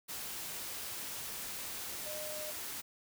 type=tone in noise; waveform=sine; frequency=610 Hz; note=D#5; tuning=34 cents flat; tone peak=-43 dBFS; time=2.05-2.52 s; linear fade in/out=20 ms; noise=white; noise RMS=-42 dBFS; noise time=0.08-2.82 s; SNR=-4 dB; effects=none